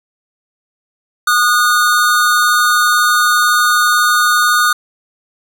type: tone pair together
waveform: square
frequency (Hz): 1225 / 1457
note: D#6 / F#6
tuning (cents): -27 / -27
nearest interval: minor third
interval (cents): 300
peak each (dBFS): -13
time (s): 1.27-4.73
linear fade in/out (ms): 5
effects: none